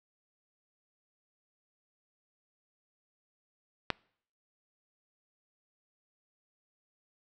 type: click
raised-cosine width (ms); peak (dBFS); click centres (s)
0.3; -11; 3.903
effects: noise-tail reverb RT60 0.6 s tail -26 dB re dry